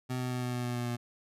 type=tone with pitch steps; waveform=25% pulse; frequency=126.9 / 125.95 / 125.01 / 124.07 / 123.15 / 122.22 / 121.31 / 120.4 Hz; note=B2 / B2 / B2 / B2 / B2 / B2 / B2 / B2; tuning=+47 / +34 / +21 / +8 / -5 / -18 / -31 / -44 cents; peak=-28 dBFS; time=0.09-0.97 s; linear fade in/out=20 ms; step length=110 ms; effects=resampled to 32000 Hz